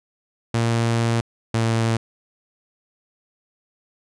sawtooth tone pair in turn, 115.8 / 113.81 Hz, A#2 / A#2, -11 / -41 cents, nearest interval unison, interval 30 cents, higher first, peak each -14 dBFS, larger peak neither, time 0.54-1.21 / 1.54-1.97 s, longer first, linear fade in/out 5 ms, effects resampled to 22050 Hz

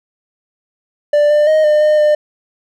triangle tone with pitch steps, 589 / 596 / 623 / 603 / 608 / 601 Hz, D5 / D5 / D#5 / D5 / D#5 / D5, +5 / +25 / +2 / +46 / -40 / +40 cents, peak -6 dBFS, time 1.13-2.15 s, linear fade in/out 5 ms, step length 170 ms, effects none

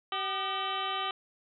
harmonic tone with a mistuned harmonic, 382.7 Hz, G4, 42 cents flat, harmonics 1 / 2 / 3 / 4 / 5 / 6 / 7 / 8 / 9 / 10, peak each -43 / -37 / -34 / -46 / -44 / -45 / -44 / -37 / -46 / -43 dBFS, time 0.12-1.11 s, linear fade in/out 2 ms, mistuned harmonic 3, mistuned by +86 cents, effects none

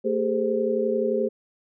sine tone cluster, 225.7 / 400.5 / 432 / 518 Hz, A3 / G4 / A4 / C5, +44 / +37 / -32 / -17 cents, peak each -28 / -25 / -28 / -26 dBFS, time 0.04-1.29 s, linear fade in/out 20 ms, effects none

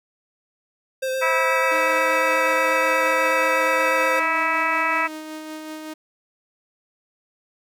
square tone with vibrato, 523.3 Hz, C5, in tune, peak -23 dBFS, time 1.02-4.2 s, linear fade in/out 10 ms, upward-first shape square, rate 8.3 Hz, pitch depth 13 cents each way
harmonic tone, 325.8 Hz, E4, 20 cents flat, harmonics 2 / 3 / 4 / 5 / 6 / 7 / 8, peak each -31 / -25 / -24 / -30 / -25 / -28 / -28 dBFS, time 1.21-5.08 s, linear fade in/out 20 ms
sawtooth tone with tremolo, 311.1 Hz, D#4, in tune, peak -27 dBFS, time 1.71-5.94 s, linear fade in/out 10 ms, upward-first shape sine, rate 5.3 Hz, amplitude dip 30%
effects none

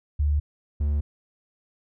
sine / triangle tone pair in turn, 73.42 / 73.11 Hz, D2 / D2, 0 / -7 cents, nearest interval unison, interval 7 cents, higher first, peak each -19 dBFS, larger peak neither, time 0.19-0.4 / 0.8-1.01 s, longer neither, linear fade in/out 10 ms, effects none

